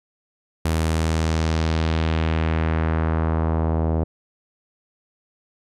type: tone with low-pass filter sweep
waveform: sawtooth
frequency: 80.3 Hz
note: E2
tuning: 45 cents flat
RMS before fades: -21 dBFS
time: 0.65-4.04 s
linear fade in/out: 5 ms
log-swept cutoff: 12000 to 640 Hz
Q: 1.3
effects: none